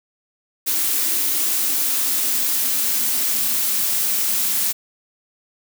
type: noise with high-pass filter sweep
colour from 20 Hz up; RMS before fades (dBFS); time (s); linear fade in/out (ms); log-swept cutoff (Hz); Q
blue; -20; 0.66-4.73; 20; 310 to 200; 6.7
effects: none